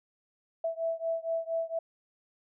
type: beating tone pair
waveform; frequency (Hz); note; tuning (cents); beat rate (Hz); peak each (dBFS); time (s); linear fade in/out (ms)
sine; 657 / 661.3; E5 / E5; -6 / +5; 4.3; -32 / -33; 0.64-1.79; 5
effects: none